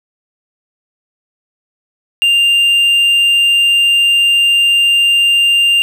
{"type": "tone", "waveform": "triangle", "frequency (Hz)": 2794, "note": "F7", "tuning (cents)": 0, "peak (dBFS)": -6, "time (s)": [2.22, 5.82], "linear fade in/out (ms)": 0, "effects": []}